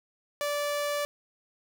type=tone; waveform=sawtooth; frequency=582 Hz; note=D5; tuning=16 cents flat; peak=-24 dBFS; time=0.41-1.05 s; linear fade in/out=0 ms; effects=none